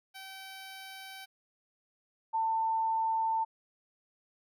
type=tone pair in turn; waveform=10% pulse / sine; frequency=770 / 894.3 Hz; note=G5 / A5; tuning=-31 / +28 cents; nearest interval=minor third; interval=259 cents; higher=second; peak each=-36 / -27 dBFS; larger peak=second; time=0.14-1.26 / 2.33-3.45 s; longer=neither; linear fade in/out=20 ms; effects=none